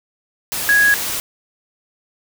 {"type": "tone in noise", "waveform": "sine", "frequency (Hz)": 1661.2, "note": "G#6", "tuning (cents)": 0, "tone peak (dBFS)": -10, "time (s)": [0.69, 0.94], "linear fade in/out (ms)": 0, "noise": "white", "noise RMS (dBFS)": -23, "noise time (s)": [0.52, 1.2], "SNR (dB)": 10, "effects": []}